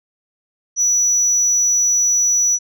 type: tone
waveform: sine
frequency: 5900 Hz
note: F#8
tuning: 6 cents flat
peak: -11 dBFS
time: 0.76-2.59 s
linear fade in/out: 50 ms
effects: tanh soft clip ceiling -10 dBFS